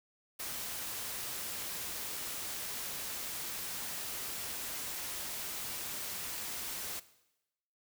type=noise; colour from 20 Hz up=white; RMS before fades=-40 dBFS; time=0.39-7 s; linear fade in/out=10 ms; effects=noise-tail reverb RT60 0.9 s tail -17 dB re dry